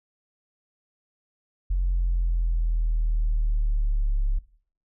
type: exponential sweep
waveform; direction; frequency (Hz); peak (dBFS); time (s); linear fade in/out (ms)
sine; down; 45 to 34.66; -19; 1.7-4.39; 10
effects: noise-tail reverb RT60 0.5 s tail -18 dB re dry + tanh soft clip ceiling -17 dBFS